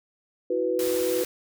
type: chord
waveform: sine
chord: E suspended second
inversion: none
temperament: equal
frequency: 329.6 / 370 / 493.9 Hz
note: E4 / F#4 / B4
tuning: 0 / 0 / 0 cents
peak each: -30 / -27 / -25 dBFS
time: 0.5-1.24 s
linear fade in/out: 5 ms
type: noise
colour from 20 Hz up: white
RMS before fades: -34 dBFS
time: 0.79-1.25 s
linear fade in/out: 2 ms
effects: none